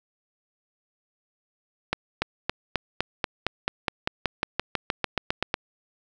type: accelerating click train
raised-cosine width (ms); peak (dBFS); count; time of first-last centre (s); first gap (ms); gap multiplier
0.3; -7; 20; 1.93-5.541; 290; 0.95
effects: none